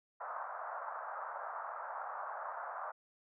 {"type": "band-pass noise", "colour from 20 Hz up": "white", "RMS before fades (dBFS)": -43, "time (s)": [0.2, 2.92], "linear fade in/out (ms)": 10, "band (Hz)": [600, 1400], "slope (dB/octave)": 48, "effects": []}